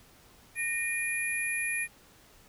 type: tone cluster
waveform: sine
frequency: 1851 / 2410 / 11200 Hz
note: A#6 / D7 / F9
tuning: -13 / +44 / +4 cents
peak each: -34 / -31 / -36 dBFS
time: 0.55-1.88 s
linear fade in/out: 50 ms
effects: pink hiss -58 dBFS RMS until 2.48 s